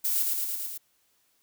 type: noise with echo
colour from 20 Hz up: violet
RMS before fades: -27 dBFS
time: 0.04-0.23 s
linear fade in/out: 10 ms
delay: 110 ms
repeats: 5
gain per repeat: -2 dB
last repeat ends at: 0.78 s
effects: white hiss -69 dBFS RMS until 1.42 s